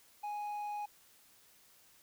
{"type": "tone with hard clipping", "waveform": "sine", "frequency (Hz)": 830.6, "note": "G#5", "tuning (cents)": 0, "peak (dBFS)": -38, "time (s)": [0.23, 0.86], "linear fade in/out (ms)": 10, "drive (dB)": 3, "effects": ["white hiss -64 dBFS RMS until 2.02 s"]}